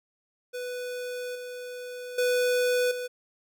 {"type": "tone with level steps", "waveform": "square", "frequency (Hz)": 495.4, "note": "B4", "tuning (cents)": 5, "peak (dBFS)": [-33, -37, -23, -32], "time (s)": [0.53, 3.08], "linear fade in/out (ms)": 20, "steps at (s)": [1.35, 2.18, 2.91], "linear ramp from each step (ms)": 5, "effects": []}